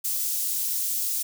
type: high-pass noise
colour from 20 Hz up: white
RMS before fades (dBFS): -27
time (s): 0.04-1.23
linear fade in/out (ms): 10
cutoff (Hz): 6500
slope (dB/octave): 12
effects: none